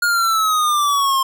square exponential sweep, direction down, 1434 to 1057 Hz, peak -15 dBFS, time 0.02-1.23 s, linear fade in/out 5 ms, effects none

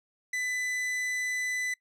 45% pulse tone, 1999 Hz, B6, 20 cents sharp, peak -29 dBFS, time 0.33-1.74 s, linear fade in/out 5 ms, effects noise-tail reverb RT60 0.1 s tail -21 dB re dry + low-pass 9000 Hz 12 dB/octave

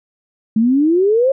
sine exponential sweep, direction up, 213.3 to 553 Hz, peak -10 dBFS, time 0.56-1.32 s, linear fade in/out 5 ms, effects none

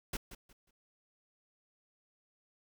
pink noise with echo, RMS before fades -37 dBFS, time 0.13-0.17 s, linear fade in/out 5 ms, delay 180 ms, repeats 3, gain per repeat -12 dB, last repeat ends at 0.71 s, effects none

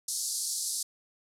white band-pass noise, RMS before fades -33 dBFS, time 0.08-0.83 s, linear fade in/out 5 ms, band 4300 to 11000 Hz, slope 48 dB/octave, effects none

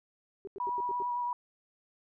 sine tone bursts, 392 Hz, G4, in tune, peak -38 dBFS, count 6, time 0.45-1.023 s, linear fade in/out 0 ms, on 23 ms, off 87 ms
sine tone with vibrato, 971 Hz, B5, 30 cents flat, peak -30 dBFS, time 0.6-1.33 s, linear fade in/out 2 ms, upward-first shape sine, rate 8.9 Hz, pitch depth 20 cents each way
effects none

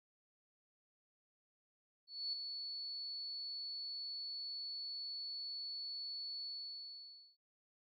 sine tone with ADSR envelope, 4429 Hz, C#8, 2 cents flat, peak -36 dBFS, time 2.07-7.37 s, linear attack 260 ms, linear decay 5 ms, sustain -6 dB, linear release 930 ms, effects none

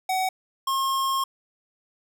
square tone pair in turn, 752 / 1074.9 Hz, F#5 / C6, +28 / +46 cents, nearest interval tritone, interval 618 cents, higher second, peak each -23 dBFS, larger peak neither, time 0.09-0.29 / 0.67-1.24 s, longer second, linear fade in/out 5 ms, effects none

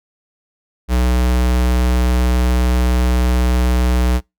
square tone, 61.74 Hz, B1, in tune, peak -13 dBFS, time 0.88-4.21 s, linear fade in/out 50 ms, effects noise-tail reverb RT60 0.2 s tail -26 dB re dry

